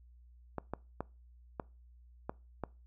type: clicks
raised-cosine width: 1 ms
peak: -22 dBFS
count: 6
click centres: 0.583 / 0.736 / 1.006 / 1.598 / 2.295 / 2.637 s
effects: noise-tail reverb RT60 0.3 s tail -23 dB re dry + added 60 Hz sine -56 dBFS peak until 2.86 s